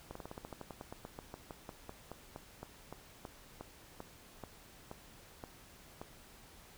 slowing click train, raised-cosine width 1 ms, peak -30 dBFS, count 29, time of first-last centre 0.11-6.015 s, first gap 44 ms, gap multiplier 1.1, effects pink hiss -58 dBFS RMS until 6.77 s

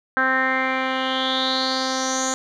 10% pulse tone with low-pass filter sweep, 261.6 Hz, C4, in tune, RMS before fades -22 dBFS, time 0.17-2.34 s, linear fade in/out 0 ms, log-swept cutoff 1600 to 7000 Hz, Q 6.5, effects none

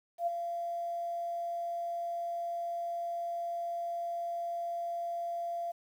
sine tone with ADSR envelope, 687 Hz, F5, 29 cents flat, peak -26 dBFS, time 0.18-5.72 s, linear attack 89 ms, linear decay 17 ms, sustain -7 dB, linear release 11 ms, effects 10-bit

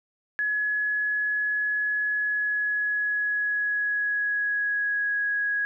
sine tone with pitch glide, 1692 to 1662 Hz, G#6 to G#6, +32 to +1 cents, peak -23 dBFS, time 0.39-5.65 s, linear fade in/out 0 ms, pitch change -31 cents, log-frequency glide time 2.12-5.16 s, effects none

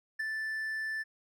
triangle tone with ADSR envelope, 1760 Hz, A6, in tune, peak -27 dBFS, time 0.19-1.04 s, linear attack 12 ms, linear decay 10 ms, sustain -4 dB, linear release 27 ms, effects none

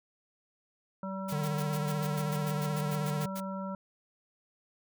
harmonic tone, 192 Hz, G3, 36 cents flat, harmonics 1 / 3 / 5 / 7, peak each -36 / -41 / -43 / -44 dBFS, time 1.03-3.75 s, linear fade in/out 2 ms
white noise bursts, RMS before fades -43 dBFS, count 15, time 1.28-3.405 s, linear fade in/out 10 ms, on 53 ms, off 95 ms
square tone with vibrato, 149.9 Hz, D3, 36 cents sharp, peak -32 dBFS, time 1.32-3.26 s, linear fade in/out 5 ms, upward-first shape sine, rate 16 Hz, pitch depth 48 cents each way
effects none

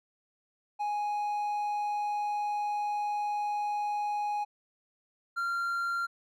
triangle tone pair in turn, 830.6 / 1382.8 Hz, G#5 / F6, 0 / -18 cents, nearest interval major sixth, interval 882 cents, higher second, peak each -27 dBFS, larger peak neither, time 0.79-4.45 / 5.36-6.07 s, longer first, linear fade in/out 20 ms, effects none

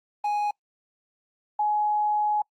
triangle / sine tone pair in turn, 830.6 / 840.7 Hz, G#5 / G#5, 0 / +21 cents, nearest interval unison, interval 21 cents, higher second, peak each -21 dBFS, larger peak neither, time 0.24-0.51 / 1.59-2.42 s, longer second, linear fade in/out 5 ms, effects noise-tail reverb RT60 0.1 s tail -26 dB re dry + Opus 24 kbps

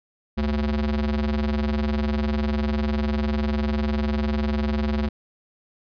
square ring-modulated tone, 75.5 Hz, D2, 48 cents sharp, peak -19 dBFS, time 0.37-5.09 s, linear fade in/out 10 ms, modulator 141 Hz, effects resampled to 11025 Hz

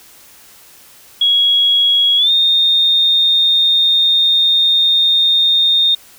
sine tone with pitch glide, 3322 to 3665 Hz, G#7 to A#7, 0 to -30 cents, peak -9 dBFS, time 1.21-5.95 s, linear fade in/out 5 ms, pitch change +170 cents, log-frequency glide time 2.17-2.31 s, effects white hiss -43 dBFS RMS until 6.18 s

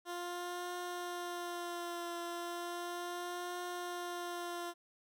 15% pulse tone with vibrato, 349.6 Hz, F4, 2 cents sharp, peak -33 dBFS, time 0.05-4.74 s, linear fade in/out 50 ms, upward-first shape triangle, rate 0.35 Hz, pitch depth 30 cents each way, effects none

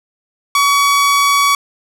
sawtooth tone, 1131 Hz, C#6, 34 cents sharp, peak -6 dBFS, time 0.55-1.55 s, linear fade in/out 2 ms, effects low-pass 12000 Hz 12 dB/octave

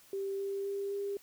sine tone with pitch steps, 392 / 395 / 397.9 / 400.9 Hz, G4 / G4 / G4 / G4, 0 / +13 / +26 / +39 cents, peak -33 dBFS, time 0.13-1.17 s, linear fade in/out 2 ms, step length 260 ms, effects white hiss -60 dBFS RMS until 1.22 s

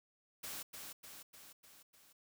white noise with echo, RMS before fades -45 dBFS, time 0.43-0.63 s, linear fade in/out 10 ms, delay 300 ms, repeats 5, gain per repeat -4 dB, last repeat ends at 2.13 s, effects none

